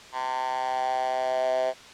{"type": "tone with high-pass filter sweep", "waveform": "10% pulse", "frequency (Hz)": 129.1, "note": "C3", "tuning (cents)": -23, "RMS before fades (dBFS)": -27, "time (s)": [0.12, 1.74], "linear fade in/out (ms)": 50, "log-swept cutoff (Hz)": [970, 600], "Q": 6.7, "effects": ["white hiss -46 dBFS RMS until 1.93 s", "low-pass 5000 Hz 12 dB/octave"]}